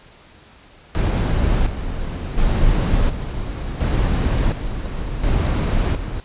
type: noise with tremolo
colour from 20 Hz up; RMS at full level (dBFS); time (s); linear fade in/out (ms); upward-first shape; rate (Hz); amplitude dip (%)
brown; -17; 0.95-6.2; 0; square; 0.7; 60
effects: pink hiss -47 dBFS RMS until 6.24 s + resampled to 8000 Hz